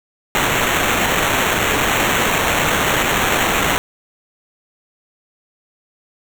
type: noise with sample-and-hold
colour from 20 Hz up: white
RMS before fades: -17 dBFS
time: 0.35-3.78 s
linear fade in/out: 0 ms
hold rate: 4900 Hz
effects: none